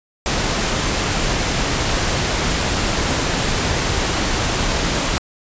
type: noise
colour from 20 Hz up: pink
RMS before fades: -19 dBFS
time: 0.26-5.18 s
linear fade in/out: 0 ms
effects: resampled to 16000 Hz